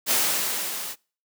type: noise with level ramp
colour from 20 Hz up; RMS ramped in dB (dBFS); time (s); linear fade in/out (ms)
white; -20 to -34; 0.06-0.96; 50
effects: noise-tail reverb RT60 0.4 s tail -26 dB re dry + high-pass 200 Hz 12 dB/octave